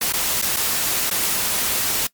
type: noise with dropouts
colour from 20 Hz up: white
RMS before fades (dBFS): -21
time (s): 0.01-2.07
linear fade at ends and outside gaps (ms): 5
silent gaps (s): 0.125-0.135 / 0.417-0.422 / 0.563-0.568 / 1.099-1.11
effects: noise-tail reverb RT60 0.1 s tail -21 dB re dry + MP3 96 kbps